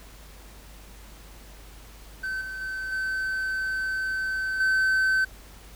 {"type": "tone with level steps", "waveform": "triangle", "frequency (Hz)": 1535, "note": "G6", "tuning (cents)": -37, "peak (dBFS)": [-26, -31, -28, -24, -18], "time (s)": [2.23, 5.25], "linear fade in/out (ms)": 10, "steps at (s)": [2.41, 2.61, 2.92, 4.6], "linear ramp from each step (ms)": 5, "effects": ["added 50 Hz sine -46 dBFS peak until 5.75 s", "pink hiss -50 dBFS RMS until 5.75 s"]}